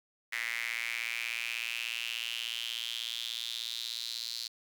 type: tone with high-pass filter sweep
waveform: sawtooth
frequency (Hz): 116.54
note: A#2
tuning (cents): 0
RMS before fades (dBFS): -37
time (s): 0.32-4.48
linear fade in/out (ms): 10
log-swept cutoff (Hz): 2000 to 4300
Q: 5.9
effects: none